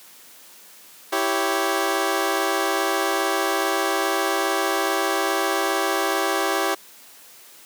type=chord; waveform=15% pulse; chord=C# diminished; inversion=first; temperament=equal; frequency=329.6 / 392 / 554.4 Hz; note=E4 / G4 / C#5; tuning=0 / 0 / 0 cents; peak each=-19 / -17 / -20 dBFS; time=1.12-6.75 s; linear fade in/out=10 ms; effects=white hiss -47 dBFS RMS until 7.65 s + high-pass 200 Hz 12 dB/octave